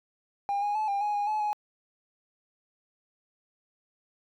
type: tone with pitch steps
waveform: triangle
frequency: 804 / 824 / 862 / 800 / 833 / 820 / 856 / 838 Hz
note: G5 / G#5 / A5 / G5 / G#5 / G#5 / A5 / G#5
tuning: +44 / -14 / -36 / +35 / +5 / -22 / -48 / +15 cents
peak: -23 dBFS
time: 0.49-1.53 s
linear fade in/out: 0 ms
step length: 130 ms
effects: tanh soft clip ceiling -21 dBFS